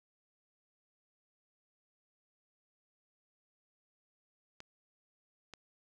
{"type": "clicks", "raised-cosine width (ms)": 0.2, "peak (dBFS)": -30, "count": 2, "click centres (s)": [4.604, 5.537], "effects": []}